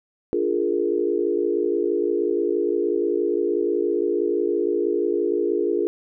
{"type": "chord", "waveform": "sine", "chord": "Bb dominant seventh", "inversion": "first", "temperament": "equal", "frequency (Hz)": [293.7, 349.2, 415.3, 466.2], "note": ["D4", "F4", "Ab4", "Bb4"], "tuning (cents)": [0, 0, 0, 0], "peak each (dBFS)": [-29, -23, -23, -27], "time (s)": [0.33, 5.87], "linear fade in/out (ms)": 0, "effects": []}